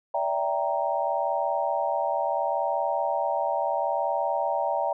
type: chord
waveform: sine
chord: E half-diminished seventh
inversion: third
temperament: equal with one note detuned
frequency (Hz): 578.6 / 659.3 / 784 / 932.3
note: D5 / E5 / G5 / Bb5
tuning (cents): -26 / 0 / 0 / 0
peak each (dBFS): -29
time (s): 0.14-4.93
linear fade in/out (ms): 5
effects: none